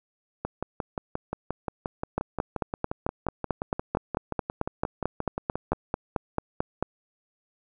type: two click trains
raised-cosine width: 1 ms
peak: -11 / -15 dBFS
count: 22 / 31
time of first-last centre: 2.18-6.826 / 0.45-5.732 s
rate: 4.52 / 5.68 Hz
effects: none